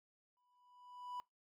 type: tone with exponential growth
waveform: triangle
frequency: 987.8 Hz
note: B5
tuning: in tune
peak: -39 dBFS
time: 0.37-1.2 s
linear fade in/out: 0 ms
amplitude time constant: 180 ms
effects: noise-tail reverb RT60 0.2 s tail -22 dB re dry